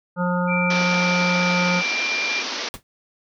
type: harmonic tone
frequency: 178.2 Hz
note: F3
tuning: 35 cents sharp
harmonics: 1 / 3 / 5 / 7 / 8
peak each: -21 / -26 / -28 / -29 / -30 dBFS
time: 0.16-1.83 s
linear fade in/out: 50 ms
type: tone with pitch glide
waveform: sine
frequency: 2349 to 2379 Hz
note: D7 to D7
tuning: 0 to +22 cents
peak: -22 dBFS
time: 0.47-2.44 s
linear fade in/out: 50 ms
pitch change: +22 cents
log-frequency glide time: 1.78-2.03 s
type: band-pass noise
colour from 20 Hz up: white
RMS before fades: -28 dBFS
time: 0.7-2.69 s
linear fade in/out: 5 ms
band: 210 to 5900 Hz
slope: 96 dB/octave
type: noise with exponential decay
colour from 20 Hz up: pink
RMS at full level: -29 dBFS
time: 2.74-2.83 s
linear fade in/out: 0 ms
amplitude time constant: 18 ms
effects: none